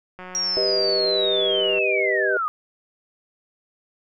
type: click train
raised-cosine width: 0.5 ms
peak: -23 dBFS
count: 293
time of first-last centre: 0.19-1.786 s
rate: 183 Hz
type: linear sweep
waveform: sine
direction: down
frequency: 5690 to 1200 Hz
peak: -21 dBFS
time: 0.35-2.48 s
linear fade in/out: 0 ms
type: chord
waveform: sine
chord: G augmented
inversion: none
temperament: equal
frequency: 392 / 493.9 / 622.3 Hz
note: G4 / B4 / D#5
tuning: 0 / 0 / 0 cents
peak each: -24 / -26 / -25 dBFS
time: 0.57-2.37 s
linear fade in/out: 0 ms
effects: none